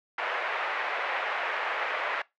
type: band-pass noise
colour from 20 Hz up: white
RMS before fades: -31 dBFS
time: 0.18-2.22 s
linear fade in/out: 5 ms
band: 520 to 2200 Hz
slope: 24 dB/octave
effects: noise-tail reverb RT60 0.2 s tail -22 dB re dry